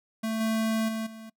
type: tone with level steps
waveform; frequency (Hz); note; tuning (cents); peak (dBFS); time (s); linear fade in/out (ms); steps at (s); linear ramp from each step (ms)
square; 221.9; A3; +15; -28 / -25 / -30 / -42; 0.23-1.3; 10; 0.4 / 0.88 / 1.06; 10
effects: noise-tail reverb RT60 0.1 s tail -24 dB re dry